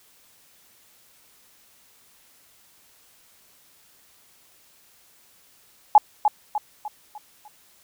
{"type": "tone with echo", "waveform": "sine", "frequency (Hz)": 844, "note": "G#5", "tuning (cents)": 28, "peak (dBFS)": -7, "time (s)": [5.95, 5.98], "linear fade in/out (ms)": 2, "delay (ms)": 300, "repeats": 5, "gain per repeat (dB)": -7, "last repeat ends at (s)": 7.48, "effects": ["white hiss -57 dBFS RMS until 7.83 s"]}